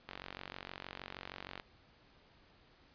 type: click train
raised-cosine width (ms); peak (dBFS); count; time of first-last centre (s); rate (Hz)
0.3; -27; 71; 0.09-1.599; 46.4
effects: pink hiss -65 dBFS RMS until 2.94 s + resampled to 11025 Hz